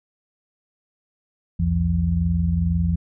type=tone cluster; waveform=sine; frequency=62.5 / 84.7 / 170.5 Hz; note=B1 / E2 / F3; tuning=+21 / +48 / -41 cents; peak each=-26 / -21 / -21 dBFS; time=1.59-2.96 s; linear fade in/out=10 ms; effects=none